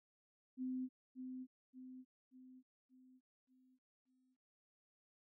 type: tone with echo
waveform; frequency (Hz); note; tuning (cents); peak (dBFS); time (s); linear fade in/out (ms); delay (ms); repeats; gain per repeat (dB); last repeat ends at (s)
sine; 256.6; C4; -34; -39; 0.57-0.89; 50; 580; 6; -6; 4.37
effects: none